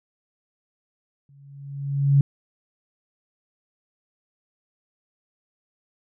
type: tone with exponential growth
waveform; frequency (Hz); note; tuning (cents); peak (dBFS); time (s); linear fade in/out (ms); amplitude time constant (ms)
sine; 140; C#3; +18; -11; 1.29-2.21; 2; 200
effects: none